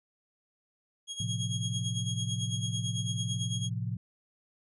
25% pulse tone with tremolo, 3286 Hz, G#7, 19 cents flat, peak -29 dBFS, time 1.07-3.7 s, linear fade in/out 50 ms, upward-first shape sine, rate 9 Hz, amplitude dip 75%
sine chord, F major, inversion first, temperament equal with one note detuned, 111.41 / 130.81 / 174.61 Hz, A2 / C3 / F3, +22 / 0 / 0 cents, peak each -33 / -36 / -38 dBFS, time 1.2-3.97 s, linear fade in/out 5 ms
effects resampled to 24000 Hz

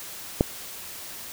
click, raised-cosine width 2 ms, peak -4 dBFS, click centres 0.409 s, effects white hiss -39 dBFS RMS until 1.32 s

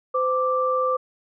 sine tone pair together, 512.8 / 1174.7 Hz, C5 / D6, -35 / 0 cents, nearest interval octave + major second, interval 1435 cents, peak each -22 dBFS, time 0.14-0.97 s, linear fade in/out 10 ms, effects none

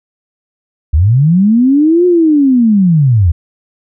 sine linear two-way sweep, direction up then down, 67.2 to 362.8 to 75.9 Hz, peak -5 dBFS, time 0.93-3.32 s, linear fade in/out 10 ms, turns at 2.06 s, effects none

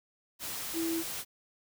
sine tone in noise, 330.3 Hz, E4, 4 cents sharp, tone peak -30 dBFS, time 0.73-1.04 s, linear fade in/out 50 ms, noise white, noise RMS -38 dBFS, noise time 0.39-1.25 s, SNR +5 dB, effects none

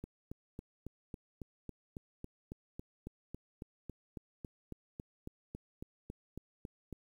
click train, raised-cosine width 3 ms, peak -30 dBFS, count 26, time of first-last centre 0.04-6.927 s, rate 3.63 Hz, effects 10-bit

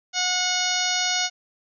harmonic tone with a mistuned harmonic, 729 Hz, F#5, 26 cents flat, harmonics 1 / 2 / 3 / 4 / 5 / 6 / 7 / 8 / 9, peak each -30 / -30 / -30 / -30 / -30 / -30 / -30 / -30 / -30 dBFS, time 0.13-1.3 s, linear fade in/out 50 ms, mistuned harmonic 8, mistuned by -21 cents, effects none

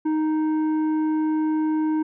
triangle tone with tanh clipping, 311.1 Hz, D#4, in tune, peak -21 dBFS, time 0.05-2.03 s, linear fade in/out 10 ms, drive 12 dB, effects none

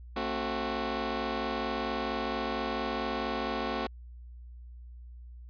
15% pulse chord, F# diminished, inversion first, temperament just, 222 / 266.4 / 370 Hz, A3 / C4 / F#4, +16 / +31 / 0 cents, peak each -29 dBFS, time 0.16-3.87 s, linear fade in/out 5 ms, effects added 60 Hz sine -44 dBFS peak until 5.49 s + resampled to 11025 Hz

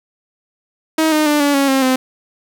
sawtooth tone with pitch steps, 317.3 / 306.7 / 296.4 / 286.5 / 276.9 / 267.6 / 258.6 Hz, D#4 / D#4 / D4 / D4 / C#4 / C4 / C4, +34 / -25 / +16 / -43 / -2 / +39 / -20 cents, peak -8 dBFS, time 0.98-1.96 s, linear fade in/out 5 ms, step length 140 ms, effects 8-bit

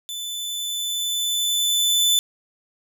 sawtooth tone with level ramp, 3509 Hz, A7, 5 cents flat, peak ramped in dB -26 to -12 dBFS, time 0.09-2.19 s, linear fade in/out 0 ms, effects none

